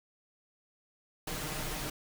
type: noise with comb filter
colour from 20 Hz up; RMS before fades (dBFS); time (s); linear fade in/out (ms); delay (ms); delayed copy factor
pink; -37; 1.27-1.9; 5; 6.5; +0.55
effects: none